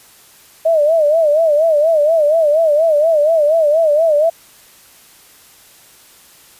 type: tone with vibrato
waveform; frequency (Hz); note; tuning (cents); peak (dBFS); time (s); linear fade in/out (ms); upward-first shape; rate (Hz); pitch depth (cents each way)
sine; 622.3; D#5; 0; -9; 0.65-4.3; 10; sine; 4.2; 120
effects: white hiss -45 dBFS RMS until 6.59 s + resampled to 32000 Hz

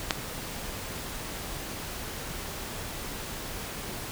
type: click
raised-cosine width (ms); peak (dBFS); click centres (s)
0.2; -5; 0.108
effects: pink hiss -37 dBFS RMS until 4.11 s

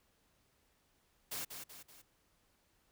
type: noise with echo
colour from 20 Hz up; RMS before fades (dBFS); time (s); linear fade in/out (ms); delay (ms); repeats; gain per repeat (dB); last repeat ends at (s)
white; -41; 1.31-1.45; 10; 190; 3; -6; 2.02
effects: pink hiss -74 dBFS RMS until 2.91 s

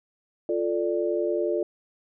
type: chord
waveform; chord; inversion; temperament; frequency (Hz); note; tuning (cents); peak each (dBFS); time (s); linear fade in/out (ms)
sine; D minor; first; equal; 349.2 / 440 / 587.3; F4 / A4 / D5; 0 / 0 / 0; -26 / -28 / -28; 0.49-1.63; 2
effects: none

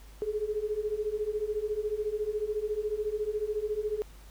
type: beating tone pair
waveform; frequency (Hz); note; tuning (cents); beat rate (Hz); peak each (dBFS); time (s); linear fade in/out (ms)
sine; 415.3 / 429.3; G#4 / A4; 0 / -43; 14; -33 / -31; 0.22-4.02; 0
effects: added 50 Hz sine -48 dBFS peak until 4.3 s + pink hiss -57 dBFS RMS until 4.3 s

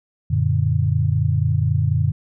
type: chord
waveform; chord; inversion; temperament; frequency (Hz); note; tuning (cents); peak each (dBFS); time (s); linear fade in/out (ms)
sine; Gb augmented; none; equal; 92.5 / 116.54 / 146.83; Gb2 / Bb2 / D3; 0 / 0 / 0; -20; 0.3-2.12; 10
effects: none

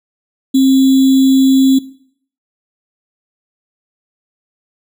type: tone with sample-and-hold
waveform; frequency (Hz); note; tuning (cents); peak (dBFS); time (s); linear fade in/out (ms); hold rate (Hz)
sine; 266.2; C4; +30; -6; 0.54-1.79; 10; 3675
effects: noise-tail reverb RT60 0.6 s tail -18 dB re dry

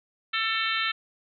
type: harmonic tone with a mistuned harmonic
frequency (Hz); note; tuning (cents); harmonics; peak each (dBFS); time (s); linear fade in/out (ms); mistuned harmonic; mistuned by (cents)
445.5; A4; +22; 3 / 4 / 5 / 6 / 7 / 8 / 9; -30 / -31 / -32 / -33 / -33 / -34 / -35; 0.33-0.92; 10; 8; +24
effects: none

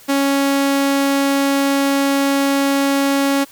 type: tone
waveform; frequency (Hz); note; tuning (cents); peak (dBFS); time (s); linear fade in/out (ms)
sawtooth; 277.2; C#4; 0; -10; 0.08-3.45; 20
effects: white hiss -44 dBFS RMS until 3.51 s

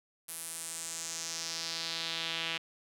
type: tone with band-pass filter sweep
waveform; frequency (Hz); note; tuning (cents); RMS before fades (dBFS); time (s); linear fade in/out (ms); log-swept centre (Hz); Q
sawtooth; 164.81; E3; 0; -38; 0.28-2.58; 10; 11000 to 2900; 2.6
effects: none

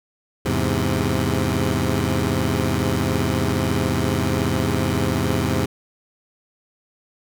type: chord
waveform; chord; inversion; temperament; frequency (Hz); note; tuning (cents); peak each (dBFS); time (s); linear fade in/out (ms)
15% pulse; E augmented; none; equal; 82.41 / 103.83 / 130.81; E2 / G#2 / B#2; 0 / 0 / 0; -17; 0.45-5.66; 10
effects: none

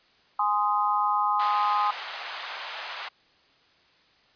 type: chord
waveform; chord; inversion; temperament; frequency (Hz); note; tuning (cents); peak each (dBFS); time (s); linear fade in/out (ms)
sine; Ab major; none; just; 830.6 / 1038.3 / 1245.9; Ab5 / C6 / Eb6; 0 / -14 / +2; -26; 0.39-1.91; 5
type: band-pass noise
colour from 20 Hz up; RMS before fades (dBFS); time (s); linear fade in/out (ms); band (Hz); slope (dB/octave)
pink; -37; 1.39-3.09; 10; 750 to 4500; 24
effects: white hiss -61 dBFS RMS until 4.35 s + resampled to 11025 Hz

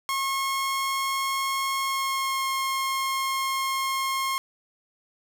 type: tone with pitch glide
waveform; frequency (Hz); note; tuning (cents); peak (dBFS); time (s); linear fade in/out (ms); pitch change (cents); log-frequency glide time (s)
sawtooth; 1084 to 1072.8; C#6 to C6; -39 to +43; -21; 0.09-4.38; 0; -18; 1.79-2.48
effects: none

